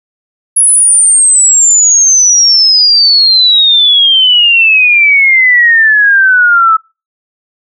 sine exponential sweep, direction down, 10548 to 1298 Hz, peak -3 dBFS, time 0.56-6.77 s, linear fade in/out 10 ms, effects noise-tail reverb RT60 0.3 s tail -26 dB re dry

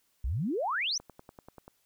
sine exponential sweep, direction up, 51.91 to 6290 Hz, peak -28 dBFS, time 0.24-0.98 s, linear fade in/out 5 ms
click train, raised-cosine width 1 ms, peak -33 dBFS, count 8, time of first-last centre 1-1.68 s, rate 10.3 Hz
effects white hiss -72 dBFS RMS until 1.85 s

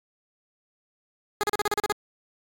15% pulse tone bursts, 415.3 Hz, G#4, in tune, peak -16 dBFS, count 9, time 1.41-1.922 s, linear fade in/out 0 ms, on 24 ms, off 37 ms, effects AAC 48 kbps

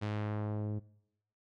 sawtooth tone with low-pass filter sweep, 105.4 Hz, G#2, 26 cents sharp, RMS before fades -36 dBFS, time 0.01-0.8 s, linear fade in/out 20 ms, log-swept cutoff 4500 to 330 Hz, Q 0.81, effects noise-tail reverb RT60 0.8 s tail -21 dB re dry

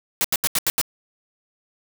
white noise bursts, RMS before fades -20 dBFS, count 6, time 0.21-0.814 s, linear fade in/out 0 ms, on 34 ms, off 80 ms, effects none

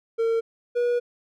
triangle tone pair in turn, 455.9 / 483 Hz, A#4 / B4, -39 / -39 cents, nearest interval minor second, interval 100 cents, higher second, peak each -18 dBFS, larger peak neither, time 0.18-0.41 / 0.75-1 s, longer second, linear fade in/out 20 ms, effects none

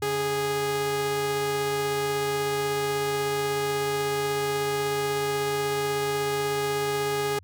sawtooth tone pair together, 143.3 / 413.6 Hz, D3 / G#4, -42 / -7 cents, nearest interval octave + tritone, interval 1835 cents, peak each -31 / -21 dBFS, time 0.02-7.39 s, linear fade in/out 5 ms, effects added 90 Hz sine -49 dBFS peak until 7.43 s

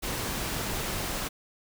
pink noise, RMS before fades -32 dBFS, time 0.02-1.29 s, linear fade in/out 20 ms, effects none

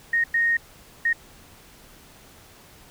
sine tone bursts at uneven times, 1858 Hz, A#6, 6 cents flat, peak -18 dBFS, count 3, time 0.13-0.24 / 0.34-0.57 / 1.05-1.13 s, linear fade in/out 5 ms, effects pink hiss -50 dBFS RMS until 2.9 s

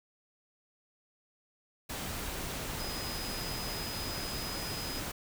sine tone in noise, 5010 Hz, D#8, 11 cents sharp, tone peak -41 dBFS, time 2.79-5 s, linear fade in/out 10 ms, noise pink, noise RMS -38 dBFS, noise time 1.89-5.12 s, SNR -6 dB, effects none

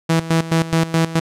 sawtooth tone with tremolo, 163.7 Hz, E3, 12 cents flat, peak -9 dBFS, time 0.09-1.2 s, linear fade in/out 10 ms, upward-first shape square, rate 4.7 Hz, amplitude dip 80%, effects low-pass 10000 Hz 12 dB/octave

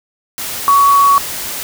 sine tone in noise, 1123 Hz, C#6, 22 cents sharp, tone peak -6 dBFS, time 0.68-1.18 s, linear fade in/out 0 ms, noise white, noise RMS -23 dBFS, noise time 0.38-1.63 s, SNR +14 dB, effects none

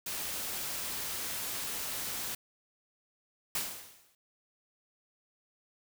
white noise, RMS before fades -37 dBFS, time 0.06-2.35 s, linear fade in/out 5 ms
white noise with exponential decay, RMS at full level -31 dBFS, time 3.55-4.15 s, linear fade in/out 2 ms, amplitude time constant 130 ms
effects none

